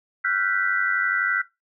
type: tone cluster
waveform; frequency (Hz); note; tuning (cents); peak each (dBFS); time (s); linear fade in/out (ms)
sine; 1361 / 1462 / 1554 / 1971; F6 / F#6 / G6 / B6; -45 / -21 / -16 / -4; -26; 0.24-1.42; 10
effects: noise-tail reverb RT60 0.2 s tail -17 dB re dry